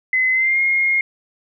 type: tone with pitch glide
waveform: sine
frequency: 2037 to 2141 Hz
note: C7 to C7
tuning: -47 to +39 cents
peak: -14 dBFS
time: 0.13-1.01 s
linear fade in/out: 2 ms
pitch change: +86 cents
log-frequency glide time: 0.32-0.6 s
effects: none